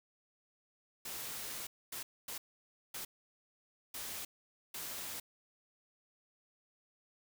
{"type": "noise bursts at uneven times", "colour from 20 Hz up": "white", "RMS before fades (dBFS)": -43, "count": 6, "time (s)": [[1.05, 1.67], [1.92, 2.03], [2.28, 2.38], [2.94, 3.05], [3.94, 4.25], [4.74, 5.2]], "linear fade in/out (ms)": 5, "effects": []}